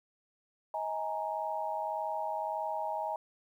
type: chord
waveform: sine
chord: D# suspended fourth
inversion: none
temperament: equal with one note detuned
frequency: 633.1 / 830.6 / 932.3 Hz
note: D#5 / G#5 / A#5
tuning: +30 / 0 / 0 cents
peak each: -37 / -36 / -37 dBFS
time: 0.74-3.16 s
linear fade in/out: 2 ms
effects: 11-bit